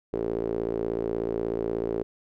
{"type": "tone with band-pass filter", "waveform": "sawtooth", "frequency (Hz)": 56.5, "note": "A1", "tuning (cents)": 47, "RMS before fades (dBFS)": -29, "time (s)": [0.13, 2.03], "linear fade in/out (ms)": 0, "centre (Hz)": 410, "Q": 4.8, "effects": []}